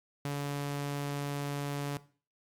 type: tone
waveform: sawtooth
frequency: 142.9 Hz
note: D3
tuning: 47 cents flat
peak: -28 dBFS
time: 0.25-1.97 s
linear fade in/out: 2 ms
effects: noise-tail reverb RT60 0.4 s tail -17 dB re dry + MP3 96 kbps